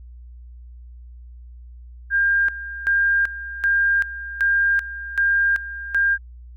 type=tone with tremolo; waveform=sine; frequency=1603 Hz; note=G6; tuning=38 cents sharp; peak=-15 dBFS; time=2.1-6.18 s; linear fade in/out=50 ms; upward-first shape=square; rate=1.3 Hz; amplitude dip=80%; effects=added 60 Hz sine -38 dBFS peak until 6.56 s